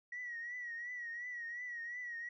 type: tone with vibrato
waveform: sine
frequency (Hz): 1918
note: A#6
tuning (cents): +49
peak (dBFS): -40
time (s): 0.12-2.29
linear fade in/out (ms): 5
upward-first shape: triangle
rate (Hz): 2.8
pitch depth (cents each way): 76
effects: tanh soft clip ceiling -36 dBFS